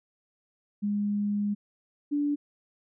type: tone pair in turn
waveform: sine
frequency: 205.4 / 290.5 Hz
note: G#3 / D4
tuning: -19 / -19 cents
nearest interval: tritone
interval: 600 cents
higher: second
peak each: -25 / -24 dBFS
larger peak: second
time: 0.82-1.55 / 2.11-2.36 s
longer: first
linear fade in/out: 20 ms
effects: none